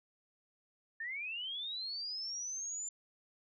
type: linear sweep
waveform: sine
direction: up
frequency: 1754 to 7200 Hz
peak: -38 dBFS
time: 1-2.89 s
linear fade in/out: 5 ms
effects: none